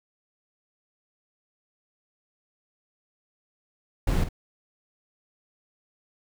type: noise with echo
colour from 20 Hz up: brown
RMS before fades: -23 dBFS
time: 4.07-4.24 s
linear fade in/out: 5 ms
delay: 49 ms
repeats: 1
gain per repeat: -10 dB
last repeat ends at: 4.289 s
effects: none